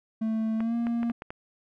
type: tone with pitch glide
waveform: triangle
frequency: 221.3 to 234.3 Hz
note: A3 to A#3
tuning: +10 to +9 cents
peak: -23 dBFS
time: 0.21-1.12 s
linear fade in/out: 10 ms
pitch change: +99 cents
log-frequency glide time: 0.57-0.75 s
type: clicks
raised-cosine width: 0.5 ms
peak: -22 dBFS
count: 6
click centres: 0.605 / 0.869 / 1.031 / 1.099 / 1.221 / 1.305 s
effects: none